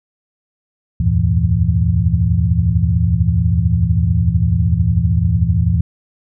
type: tone cluster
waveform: sine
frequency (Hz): 76.3 / 87.6 / 100.7 / 116.5 / 167.3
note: D#2 / F2 / G2 / A#2 / E3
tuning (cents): -33 / +6 / +47 / -1 / +26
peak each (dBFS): -18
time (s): 1-5.81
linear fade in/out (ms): 5
effects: none